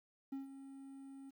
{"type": "tone with ADSR envelope", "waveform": "triangle", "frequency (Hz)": 271.7, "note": "C#4", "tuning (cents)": -35, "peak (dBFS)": -37, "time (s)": [0.32, 1.31], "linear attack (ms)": 7, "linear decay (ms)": 140, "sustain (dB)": -11, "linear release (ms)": 18, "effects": ["12-bit"]}